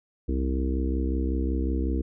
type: harmonic tone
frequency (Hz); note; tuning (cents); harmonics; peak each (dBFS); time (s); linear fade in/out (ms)
65.41; C2; 0; 1 / 3 / 4 / 5 / 6 / 7; -25 / -35 / -32 / -32 / -39 / -38; 0.28-2.02; 10
effects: none